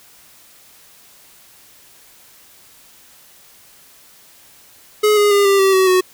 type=tone with pitch steps; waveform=square; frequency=422.8 / 413.4 / 404.2 / 395.2 / 386.4 / 377.8 / 369.3 Hz; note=G#4 / G#4 / G#4 / G4 / G4 / F#4 / F#4; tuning=+31 / -8 / -47 / +14 / -25 / +36 / -3 cents; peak=-11 dBFS; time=5.03-6.01 s; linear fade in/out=10 ms; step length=140 ms; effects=white hiss -47 dBFS RMS until 6.13 s